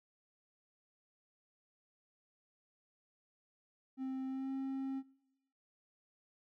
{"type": "tone with pitch glide", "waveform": "triangle", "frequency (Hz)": [263.2, 268], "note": ["C4", "C4"], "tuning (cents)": [10, 42], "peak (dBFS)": -35, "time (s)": [3.97, 5.03], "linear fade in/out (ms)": 50, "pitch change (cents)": 32, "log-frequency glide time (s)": [4.27, 4.51], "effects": ["noise-tail reverb RT60 0.9 s tail -22 dB re dry"]}